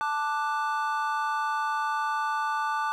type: chord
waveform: triangle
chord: D major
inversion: second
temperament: equal with one note detuned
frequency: 880 / 1178.7 / 1480 Hz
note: A5 / D6 / F#6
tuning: 0 / +6 / 0 cents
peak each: -27 / -28 / -31 dBFS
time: 0.01-2.92 s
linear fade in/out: 0 ms
effects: none